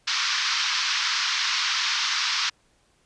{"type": "band-pass noise", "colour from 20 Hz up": "white", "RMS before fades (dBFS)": -25, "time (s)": [0.07, 2.5], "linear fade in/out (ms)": 10, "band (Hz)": [1000, 5700], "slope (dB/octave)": 48, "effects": ["pink hiss -64 dBFS RMS until 3.05 s", "resampled to 22050 Hz"]}